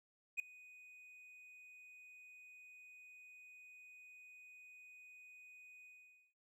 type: tone with ADSR envelope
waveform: triangle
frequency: 2489 Hz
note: D#7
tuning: in tune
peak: -31 dBFS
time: 0.37-6.34 s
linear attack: 27 ms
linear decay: 4 ms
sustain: -24 dB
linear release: 490 ms
effects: none